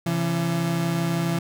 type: tone pair together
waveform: 35% pulse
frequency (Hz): 136 / 168.38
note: C#3 / E3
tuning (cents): -33 / +37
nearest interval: major third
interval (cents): 370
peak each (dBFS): -27 / -21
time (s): 0.06-1.39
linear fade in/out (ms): 5
effects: none